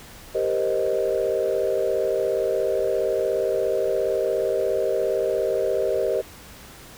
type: chord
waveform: sine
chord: C minor seventh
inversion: second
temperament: equal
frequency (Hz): 392 / 466.2 / 523.3 / 622.3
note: G4 / Bb4 / C5 / Eb5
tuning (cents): 0 / 0 / 0 / 0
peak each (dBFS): -25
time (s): 0.34-6.22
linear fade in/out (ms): 20
effects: tanh soft clip ceiling -12 dBFS + pink hiss -44 dBFS RMS until 6.97 s